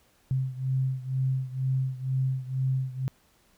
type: beating tone pair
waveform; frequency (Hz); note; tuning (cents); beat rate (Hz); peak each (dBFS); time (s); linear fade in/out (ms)
sine; 130.81 / 132.91; C3 / C3; 0 / +28; 2.1; -27 / -30; 0.31-3.08; 0
effects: pink hiss -64 dBFS RMS until 3.57 s